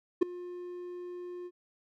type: tone with ADSR envelope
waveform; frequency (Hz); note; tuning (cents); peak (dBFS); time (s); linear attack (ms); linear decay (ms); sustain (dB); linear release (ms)
triangle; 355.6; F4; +31; -15; 0.21-1.51; 15; 6; -22; 49
effects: none